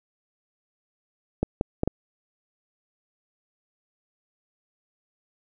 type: clicks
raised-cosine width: 2 ms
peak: -9 dBFS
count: 4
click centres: 1.43 / 1.611 / 1.834 / 1.876 s
effects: none